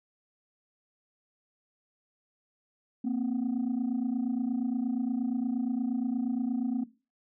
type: tone pair together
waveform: sine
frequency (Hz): 232.4 / 260.9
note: A#3 / C4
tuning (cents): -5 / -5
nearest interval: major second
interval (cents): 200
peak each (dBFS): -28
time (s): 3.04-6.84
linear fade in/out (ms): 10
effects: noise-tail reverb RT60 0.3 s tail -18 dB re dry + tanh soft clip ceiling -24 dBFS